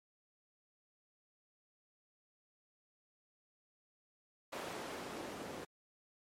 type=noise with band-pass filter sweep; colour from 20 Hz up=white; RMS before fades=-45 dBFS; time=4.52-5.65 s; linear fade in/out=10 ms; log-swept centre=500 to 280 Hz; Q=0.88; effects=MP3 64 kbps